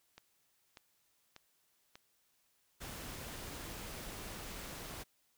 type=click train; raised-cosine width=0.2 ms; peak=-34 dBFS; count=4; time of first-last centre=0.18-1.955 s; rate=1.69 Hz
type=noise; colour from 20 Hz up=pink; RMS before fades=-46 dBFS; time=2.8-5.04 s; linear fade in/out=20 ms
effects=white hiss -75 dBFS RMS until 5.37 s